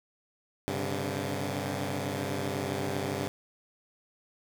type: chord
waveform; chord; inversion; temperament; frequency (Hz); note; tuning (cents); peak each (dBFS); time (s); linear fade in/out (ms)
10% pulse; G suspended fourth; none; equal with one note detuned; 98 / 130.81 / 143.06; G2 / C3 / D3; 0 / 0 / -45; -26 / -28 / -27; 0.68-3.28; 0
effects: none